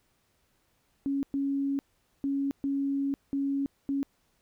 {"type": "tone bursts at uneven times", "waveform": "sine", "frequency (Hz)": 277.2, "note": "C#4", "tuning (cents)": 0, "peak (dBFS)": -26, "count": 6, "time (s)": [[1.06, 1.23], [1.34, 1.79], [2.24, 2.51], [2.64, 3.14], [3.33, 3.66], [3.89, 4.03]], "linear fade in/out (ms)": 0, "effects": ["pink hiss -71 dBFS RMS until 4.41 s"]}